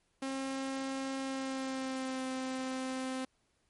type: tone with pitch glide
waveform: sawtooth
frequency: 268.3 to 260.4 Hz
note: C4 to C4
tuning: +44 to -8 cents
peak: -31 dBFS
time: 0.22-3.25 s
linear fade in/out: 5 ms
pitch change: -52 cents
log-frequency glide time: 1.2-2.24 s
effects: pink hiss -75 dBFS RMS until 3.69 s + MP3 48 kbps